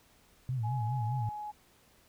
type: tone with vibrato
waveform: sine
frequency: 120.3 Hz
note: B2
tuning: 45 cents flat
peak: -30 dBFS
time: 0.49-1.29 s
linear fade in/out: 0 ms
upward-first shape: sine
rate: 4.9 Hz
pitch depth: 160 cents each way
type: tone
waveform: sine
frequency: 840 Hz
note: G#5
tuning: 19 cents sharp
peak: -37 dBFS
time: 0.63-1.52 s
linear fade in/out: 20 ms
effects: pink hiss -64 dBFS RMS until 2.08 s